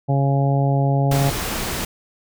harmonic tone, 138.59 Hz, C#3, in tune, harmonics 1 / 2 / 3 / 4 / 5 / 6, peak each -16 / -26 / -29 / -27 / -26 / -29 dBFS, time 0.08-1.31 s, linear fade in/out 20 ms
pink noise, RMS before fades -25 dBFS, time 1.11-1.85 s, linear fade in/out 5 ms
effects none

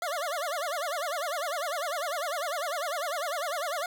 25% pulse tone with vibrato, 635 Hz, D#5, 35 cents sharp, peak -26 dBFS, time 0.02-3.86 s, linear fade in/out 2 ms, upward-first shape sine, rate 10 Hz, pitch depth 230 cents each way, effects 10-bit

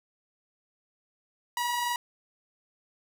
sawtooth tone pair together, 943 / 966.2 Hz, A#5 / B5, +20 / -38 cents, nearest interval unison, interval 42 cents, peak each -35 / -24 dBFS, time 1.57-1.96 s, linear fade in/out 2 ms, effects none

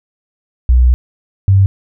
sine tone pair in turn, 61.74 / 97.19 Hz, B1 / G2, 0 / -14 cents, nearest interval minor sixth, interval 786 cents, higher second, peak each -5 dBFS, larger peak neither, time 0.69-0.94 / 1.48-1.66 s, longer first, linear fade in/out 0 ms, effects none

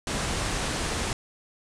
pink low-pass noise, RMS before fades -29 dBFS, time 0.07-1.13 s, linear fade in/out 2 ms, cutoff 9800 Hz, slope 48 dB/octave, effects none

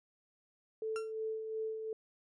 sine tone with tremolo, 439.9 Hz, A4, in tune, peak -34 dBFS, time 0.82-1.93 s, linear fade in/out 2 ms, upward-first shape sine, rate 2.8 Hz, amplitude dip 45%
35% pulse tone with exponential decay, 1368 Hz, F6, 36 cents flat, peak -36 dBFS, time 0.96-1.12 s, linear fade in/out 0 ms, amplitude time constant 34 ms
effects resampled to 24000 Hz

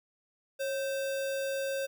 sine tone with sample-and-hold, 546 Hz, C#5, 26 cents flat, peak -30 dBFS, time 0.59-1.87 s, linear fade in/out 20 ms, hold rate 2100 Hz, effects none

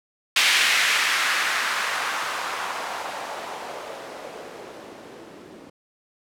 violet noise with low-pass filter sweep, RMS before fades -26 dBFS, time 0.36-5.7 s, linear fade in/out 5 ms, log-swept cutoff 2500 to 290 Hz, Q 1.5, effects none

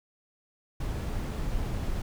brown noise, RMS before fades -31 dBFS, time 0.8-2.02 s, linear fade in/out 5 ms, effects none

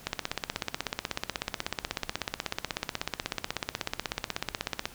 click train, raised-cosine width 0.2 ms, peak -11 dBFS, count 79, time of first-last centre 0.07-4.855 s, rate 16.3 Hz, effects pink hiss -50 dBFS RMS until 4.94 s

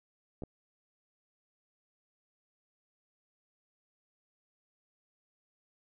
clicks, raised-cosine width 2 ms, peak -28 dBFS, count 2, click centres 0.422 / 0.436 s, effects none

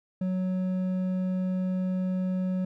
triangle tone with hard clipping, 185 Hz, F#3, in tune, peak -27 dBFS, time 0.21-2.65 s, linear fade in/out 5 ms, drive 9 dB, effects none

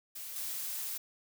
blue noise with level steps, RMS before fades -43 / -38 dBFS, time 0.15-0.98 s, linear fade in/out 10 ms, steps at 0.36 s, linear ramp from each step 2 ms, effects none

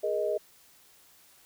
sine chord, Ab suspended second, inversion none, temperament equal with one note detuned, 415.3 / 474.9 / 622.3 Hz, Ab4 / Bb4 / Eb5, 0 / +32 / 0 cents, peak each -31 / -33 / -29 dBFS, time 0.03-0.38 s, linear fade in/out 10 ms, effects white hiss -59 dBFS RMS until 1.45 s

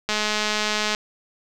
click train, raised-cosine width 0.2 ms, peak -6 dBFS, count 183, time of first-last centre 0.09-0.948 s, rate 212 Hz, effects none

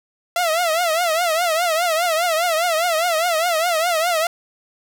sawtooth tone with vibrato, 670 Hz, E5, 28 cents sharp, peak -13 dBFS, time 0.36-4.27 s, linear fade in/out 2 ms, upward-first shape triangle, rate 4.9 Hz, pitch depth 150 cents each way, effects none

